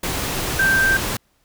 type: tone in noise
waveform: sine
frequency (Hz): 1569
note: G6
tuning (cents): +1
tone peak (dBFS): -14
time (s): 0.59-0.97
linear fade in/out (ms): 5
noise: pink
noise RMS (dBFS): -24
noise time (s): 0.03-1.17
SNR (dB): +7
effects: pink hiss -63 dBFS RMS until 1.44 s